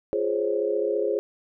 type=chord; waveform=sine; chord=Db major seventh; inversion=first; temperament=just; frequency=346.5 / 415.8 / 519.7 / 554.4 Hz; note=F4 / Ab4 / C5 / Db5; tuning=-14 / +2 / -12 / 0 cents; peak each=-30 / -25 / -28 / -30 dBFS; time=0.13-1.19 s; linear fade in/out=0 ms; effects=none